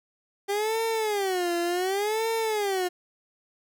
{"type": "tone with vibrato", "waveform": "30% pulse", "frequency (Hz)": 394.6, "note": "G4", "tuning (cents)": 11, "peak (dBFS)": -22, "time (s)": [0.48, 2.89], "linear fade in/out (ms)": 20, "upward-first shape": "sine", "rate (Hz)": 0.68, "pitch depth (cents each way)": 240, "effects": []}